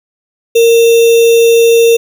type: tone with sample-and-hold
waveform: sine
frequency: 462.9 Hz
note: A#4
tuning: 12 cents flat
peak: -3 dBFS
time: 0.55-1.97 s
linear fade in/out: 10 ms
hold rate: 3150 Hz
effects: none